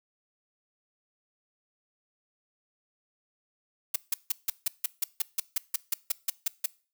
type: noise bursts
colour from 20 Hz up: blue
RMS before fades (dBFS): -26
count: 16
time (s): 3.94-6.66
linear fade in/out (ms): 5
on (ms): 20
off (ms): 160
effects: noise-tail reverb RT60 0.4 s tail -22 dB re dry